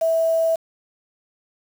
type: tone with quantisation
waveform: sine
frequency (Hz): 654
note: E5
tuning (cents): -14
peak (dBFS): -16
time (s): 0.01-0.56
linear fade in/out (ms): 10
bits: 6
effects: none